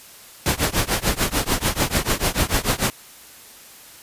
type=noise with tremolo; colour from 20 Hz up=pink; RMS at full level=-17 dBFS; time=0.46-2.9 s; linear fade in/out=0 ms; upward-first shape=triangle; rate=6.8 Hz; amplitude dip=100%; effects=white hiss -44 dBFS RMS until 4.02 s + resampled to 32000 Hz